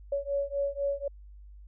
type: beating tone pair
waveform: sine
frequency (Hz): 560 / 564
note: C#5 / C#5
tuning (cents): +18 / +30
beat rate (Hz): 4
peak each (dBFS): -31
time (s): 0.12-1.08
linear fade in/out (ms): 5
effects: added 50 Hz sine -46 dBFS peak until 1.67 s